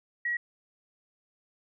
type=tone; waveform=sine; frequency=1913 Hz; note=A#6; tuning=44 cents sharp; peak=-27 dBFS; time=0.25-0.37 s; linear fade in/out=5 ms; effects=none